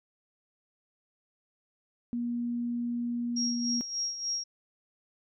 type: tone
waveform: sine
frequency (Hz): 238.8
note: A#3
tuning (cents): +42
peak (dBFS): -29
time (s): 2.13-3.81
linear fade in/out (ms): 0
type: tone with tremolo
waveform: sine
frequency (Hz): 5600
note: F8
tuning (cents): +4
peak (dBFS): -28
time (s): 3.36-4.44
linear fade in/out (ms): 10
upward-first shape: sine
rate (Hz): 3.4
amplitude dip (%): 65
effects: none